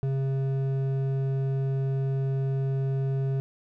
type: tone with hard clipping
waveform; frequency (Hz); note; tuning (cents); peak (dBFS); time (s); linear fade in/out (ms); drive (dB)
sine; 135.1; C#3; -44; -26; 0.03-3.4; 0; 8
effects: none